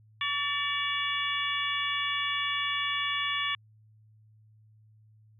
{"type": "harmonic tone with a mistuned harmonic", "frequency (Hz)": 570, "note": "C#5", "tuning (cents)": 48, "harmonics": [2, 3, 4, 5, 6], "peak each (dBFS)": [-34, -34, -34, -34, -34], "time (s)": [0.21, 3.55], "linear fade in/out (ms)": 2, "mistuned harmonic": 3, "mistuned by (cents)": 65, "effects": ["added 108 Hz sine -56 dBFS peak until 5.39 s"]}